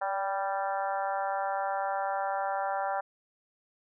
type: harmonic tone with a mistuned harmonic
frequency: 196 Hz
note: G3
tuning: in tune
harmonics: 3 / 4 / 5 / 6 / 7 / 8 / 9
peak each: -35 / -31 / -37 / -43 / -38 / -43 / -45 dBFS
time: 0.01-3.01 s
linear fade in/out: 10 ms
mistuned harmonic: 3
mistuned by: -23 cents
effects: none